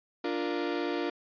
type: chord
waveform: 35% pulse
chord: Bb major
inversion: first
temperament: equal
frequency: 293.7 / 349.2 / 466.2 Hz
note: D4 / F4 / Bb4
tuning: 0 / 0 / 0 cents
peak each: -32 / -31 / -34 dBFS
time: 0.24-1.1 s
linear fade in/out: 5 ms
effects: resampled to 11025 Hz